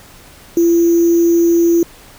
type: tone with sample-and-hold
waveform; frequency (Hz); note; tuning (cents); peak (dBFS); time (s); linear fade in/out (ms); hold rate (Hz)
sine; 339.1; E4; +49; -8; 0.57-1.83; 2; 6300
effects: pink hiss -41 dBFS RMS until 2.18 s